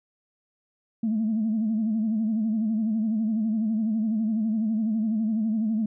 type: tone with vibrato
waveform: sine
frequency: 219.2 Hz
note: A3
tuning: 6 cents flat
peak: -21 dBFS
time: 1.03-5.86 s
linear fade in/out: 5 ms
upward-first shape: sine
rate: 12 Hz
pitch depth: 76 cents each way
effects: tanh soft clip ceiling -18 dBFS